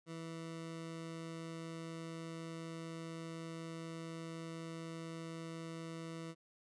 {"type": "tone", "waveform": "20% pulse", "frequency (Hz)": 164.1, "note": "E3", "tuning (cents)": -8, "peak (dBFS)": -39, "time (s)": [0.06, 6.35], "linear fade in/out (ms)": 50, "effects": ["resampled to 22050 Hz"]}